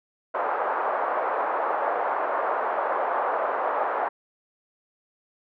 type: band-pass noise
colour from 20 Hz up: pink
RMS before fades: -26 dBFS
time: 0.34-4.09 s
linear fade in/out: 10 ms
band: 540 to 1300 Hz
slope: 24 dB/octave
effects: none